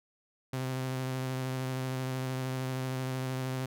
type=tone with vibrato; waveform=sawtooth; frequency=130 Hz; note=C3; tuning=11 cents flat; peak=-28 dBFS; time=0.53-3.66 s; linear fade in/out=5 ms; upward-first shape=triangle; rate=13 Hz; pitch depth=21 cents each way; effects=none